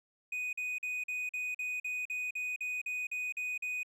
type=tone bursts; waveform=triangle; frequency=2489 Hz; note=D#7; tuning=in tune; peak=-32 dBFS; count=14; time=0.32-3.832 s; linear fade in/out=5 ms; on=210 ms; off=44 ms; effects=none